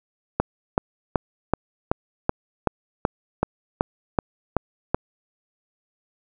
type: click train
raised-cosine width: 1 ms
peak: -4 dBFS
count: 13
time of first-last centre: 0.4-4.945 s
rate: 2.64 Hz
effects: none